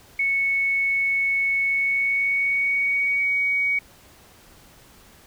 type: tone with pitch glide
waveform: sine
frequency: 2210 to 2250 Hz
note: C#7 to C#7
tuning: -6 to +25 cents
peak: -19 dBFS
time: 0.19-3.79 s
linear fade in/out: 5 ms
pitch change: +31 cents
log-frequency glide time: 1.64-3.3 s
effects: pink hiss -51 dBFS RMS until 5.26 s